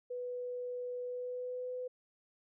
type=tone with pitch glide; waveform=sine; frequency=493.9 to 502.2 Hz; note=B4 to B4; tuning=0 to +29 cents; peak=-37 dBFS; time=0.1-1.88 s; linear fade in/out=10 ms; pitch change=+29 cents; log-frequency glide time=1.03-1.72 s; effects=none